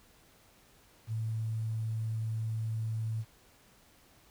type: tone with quantisation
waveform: sine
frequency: 111.3 Hz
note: A2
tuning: 20 cents sharp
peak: -31 dBFS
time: 1.07-3.25 s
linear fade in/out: 50 ms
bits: 10
effects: pink hiss -62 dBFS RMS until 4.3 s